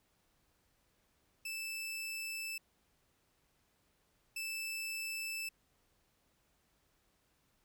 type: tone pair in turn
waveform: sawtooth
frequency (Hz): 2637 / 2637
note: E7 / E7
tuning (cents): 0 / 0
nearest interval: unison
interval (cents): 0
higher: neither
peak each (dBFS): -36 / -35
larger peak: second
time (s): 1.45-2.58 / 4.36-5.49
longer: neither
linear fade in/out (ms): 5
effects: pink hiss -75 dBFS RMS until 7.64 s